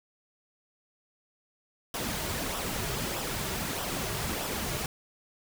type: noise with flanger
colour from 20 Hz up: pink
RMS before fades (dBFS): -33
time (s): 1.94-4.86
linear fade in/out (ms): 2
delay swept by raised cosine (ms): 0.45 to 3.95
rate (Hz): 1.6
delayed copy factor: -0.5
effects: none